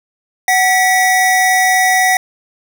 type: tone pair together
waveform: square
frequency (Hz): 746 / 1948.3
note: F#5 / B6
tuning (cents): +14 / -24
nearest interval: octave + perfect fourth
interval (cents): 1662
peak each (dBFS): -13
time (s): 0.48-2.17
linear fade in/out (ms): 2
effects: none